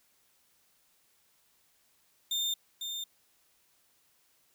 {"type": "tone with echo", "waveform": "35% pulse", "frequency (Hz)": 3615, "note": "A7", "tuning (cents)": 46, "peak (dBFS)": -27, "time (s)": [2.31, 2.54], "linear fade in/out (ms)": 5, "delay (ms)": 500, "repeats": 1, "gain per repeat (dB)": -6, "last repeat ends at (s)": 3.04, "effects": ["white hiss -69 dBFS RMS until 4.54 s"]}